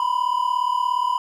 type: tone pair together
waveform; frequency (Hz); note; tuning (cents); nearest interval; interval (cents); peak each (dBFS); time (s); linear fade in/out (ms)
triangle; 975 / 1012.1; B5 / B5; -23 / +42; minor second; 65; -20; 0-1.18; 2
effects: none